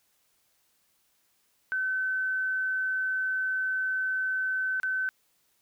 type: tone with dropouts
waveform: sine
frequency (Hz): 1525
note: G6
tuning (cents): -48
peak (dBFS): -26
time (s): 1.72-5.09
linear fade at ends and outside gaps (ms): 0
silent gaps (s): 4.8-4.832
effects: white hiss -70 dBFS RMS until 5.61 s